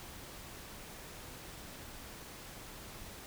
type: silence
effects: pink hiss -49 dBFS RMS until 3.26 s